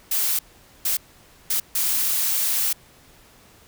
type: noise bursts at uneven times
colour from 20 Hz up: blue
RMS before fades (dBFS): -22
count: 4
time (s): 0.11-0.39 / 0.85-0.97 / 1.5-1.6 / 1.75-2.73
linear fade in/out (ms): 5
effects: pink hiss -52 dBFS RMS until 3.67 s